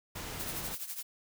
pink noise, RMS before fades -41 dBFS, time 0.15-0.75 s, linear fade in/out 10 ms
blue noise with tremolo, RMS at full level -37 dBFS, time 0.39-1.03 s, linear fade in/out 10 ms, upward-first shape triangle, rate 12 Hz, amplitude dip 80%
effects none

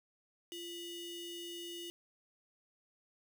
45% pulse ring-modulated tone, 1635 Hz, G#6, 28 cents flat, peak -40 dBFS, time 0.52-1.9 s, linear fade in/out 0 ms, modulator 1290 Hz, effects none

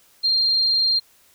sine tone, 4192 Hz, C8, 2 cents sharp, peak -16 dBFS, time 0.23-1 s, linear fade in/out 20 ms, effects white hiss -56 dBFS RMS until 1.34 s

